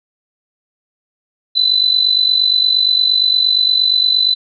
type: tone with amplitude modulation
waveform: sine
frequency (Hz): 4009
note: B7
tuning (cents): +25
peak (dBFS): -7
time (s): 1.55-4.35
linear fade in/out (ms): 20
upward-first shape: sine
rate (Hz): 48.6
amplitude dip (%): 70
effects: none